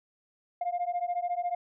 sine beating tone pair, 698.5 / 712.5 Hz, F5 / F5, 0 / +34 cents, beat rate 14 Hz, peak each -30 dBFS, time 0.61-1.55 s, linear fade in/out 5 ms, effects tanh soft clip ceiling -24 dBFS

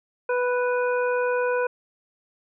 harmonic tone, 493.9 Hz, B4, in tune, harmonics 1 / 2 / 3 / 5, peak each -22 / -29 / -29 / -37 dBFS, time 0.29-1.67 s, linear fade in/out 5 ms, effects none

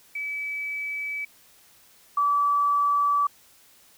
sine tone pair in turn, 2295 / 1152.5 Hz, D7 / D6, -40 / -33 cents, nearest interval octave, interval 1193 cents, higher first, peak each -28 / -19 dBFS, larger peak second, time 0.15-1.25 / 2.17-3.27 s, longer neither, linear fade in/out 5 ms, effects white hiss -56 dBFS RMS until 3.97 s

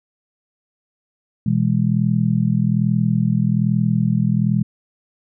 sine chord, E major, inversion second, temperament just, 123.61 / 164.81 / 206 Hz, B2 / E3 / G#3, +2 / 0 / -14 cents, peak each -19 dBFS, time 1.46-4.63 s, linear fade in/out 5 ms, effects none

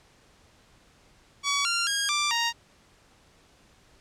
10% pulse tone with pitch steps, 1133 / 1387 / 1629 / 1179 / 933 Hz, C#6 / F6 / G#6 / D6 / A#5, +37 / -12 / -34 / +6 / +1 cents, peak -15 dBFS, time 1.43-2.53 s, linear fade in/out 50 ms, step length 220 ms, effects pink hiss -59 dBFS RMS until 4 s + low-pass 8000 Hz 12 dB/octave

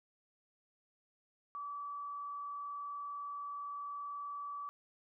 sine tone with frequency modulation, 1151 Hz, D6, 35 cents flat, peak -40 dBFS, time 1.55-4.69 s, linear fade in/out 0 ms, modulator 40.8 Hz, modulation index 0.32, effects none

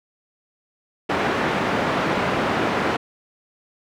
pink band-pass noise, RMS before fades -22 dBFS, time 1.09-2.97 s, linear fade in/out 10 ms, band 200 to 2000 Hz, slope 12 dB/octave, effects none

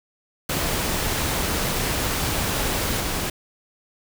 pink noise with level steps, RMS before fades -24 / -26 dBFS, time 0.49-3.3 s, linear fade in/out 5 ms, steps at 3 s, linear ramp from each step 10 ms, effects none

